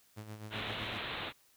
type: tone with tremolo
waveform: sawtooth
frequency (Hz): 107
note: A2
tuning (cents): -48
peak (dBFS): -38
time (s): 0.16-0.99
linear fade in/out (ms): 20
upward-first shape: sine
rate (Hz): 7.8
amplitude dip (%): 60
type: low-pass noise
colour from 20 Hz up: white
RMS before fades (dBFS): -40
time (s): 0.5-1.33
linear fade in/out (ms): 50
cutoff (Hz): 3900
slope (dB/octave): 96
effects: white hiss -67 dBFS RMS until 1.56 s